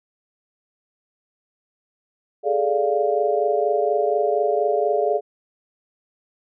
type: tone cluster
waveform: sine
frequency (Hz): 411.3 / 435.5 / 585 / 697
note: G#4 / A4 / D5 / F5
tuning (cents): -17 / -18 / -7 / -4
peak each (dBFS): -23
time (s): 2.43-5.21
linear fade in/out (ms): 50
effects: none